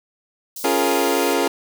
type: high-pass noise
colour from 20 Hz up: white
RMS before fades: -32 dBFS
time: 0.56-1.34 s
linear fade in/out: 5 ms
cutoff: 4400 Hz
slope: 24 dB/octave
type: chord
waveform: 25% pulse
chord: Bb minor seventh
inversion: first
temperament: equal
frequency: 277.2 / 349.2 / 415.3 / 466.2 Hz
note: Db4 / F4 / Ab4 / Bb4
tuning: 0 / 0 / 0 / 0 cents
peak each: -19 dBFS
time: 0.64-1.48 s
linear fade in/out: 5 ms
effects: none